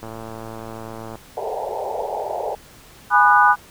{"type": "click train", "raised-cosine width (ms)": 1, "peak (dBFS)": -20, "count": 127, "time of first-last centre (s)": [0.03, 1.155], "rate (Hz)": 112}
{"type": "band-pass noise", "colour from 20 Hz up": "white", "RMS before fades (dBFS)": -26, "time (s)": [1.37, 2.55], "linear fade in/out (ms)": 2, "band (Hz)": [390, 900], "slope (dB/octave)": 96}
{"type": "chord", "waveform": "sine", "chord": "G# minor seventh", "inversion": "none", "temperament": "equal with one note detuned", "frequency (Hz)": [830.6, 987.8, 1215.4, 1480], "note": ["G#5", "B5", "D#6", "F#6"], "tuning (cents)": [0, 0, -41, 0], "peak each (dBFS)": -16, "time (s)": [3.1, 3.56], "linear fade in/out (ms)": 50}
{"effects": ["pink hiss -46 dBFS RMS until 3.7 s"]}